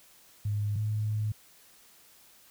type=tone pair in turn; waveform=sine; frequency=103.83 / 107 Hz; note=G#2 / A2; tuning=0 / -48 cents; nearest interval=minor second; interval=52 cents; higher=second; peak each=-27 dBFS; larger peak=neither; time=0.45-0.76 / 0.76-1.32 s; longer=second; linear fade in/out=5 ms; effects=white hiss -58 dBFS RMS until 2.5 s